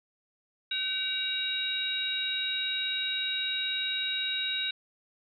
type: harmonic tone with a mistuned harmonic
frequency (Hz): 763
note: G5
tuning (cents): -47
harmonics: 2 / 3 / 4 / 5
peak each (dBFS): -38 / -38 / -36 / -30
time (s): 0.71-4.71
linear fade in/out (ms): 5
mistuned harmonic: 4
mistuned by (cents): -150
effects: none